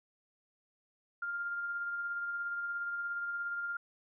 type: tone with tremolo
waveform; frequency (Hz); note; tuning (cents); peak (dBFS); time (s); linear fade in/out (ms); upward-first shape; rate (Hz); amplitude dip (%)
sine; 1400; F6; +4; -33; 1.22-3.77; 5; sine; 17; 30
effects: none